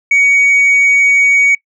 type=tone; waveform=sine; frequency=2247 Hz; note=C#7; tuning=23 cents sharp; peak=-4 dBFS; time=0.11-1.55 s; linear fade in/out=5 ms; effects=noise-tail reverb RT60 0.1 s tail -22 dB re dry + tanh soft clip ceiling -5 dBFS